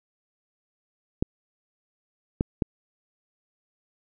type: clicks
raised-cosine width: 3 ms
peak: -9 dBFS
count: 3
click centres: 1.225 / 2.409 / 2.622 s
effects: none